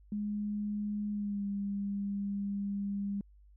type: tone with pitch glide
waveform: sine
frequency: 207.7 to 200.4 Hz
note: G#3 to G3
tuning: 0 to +38 cents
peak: -32 dBFS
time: 0.12-3.21 s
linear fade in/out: 2 ms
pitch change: -62 cents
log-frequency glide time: 1.11-1.45 s
effects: added 50 Hz sine -56 dBFS peak until 3.56 s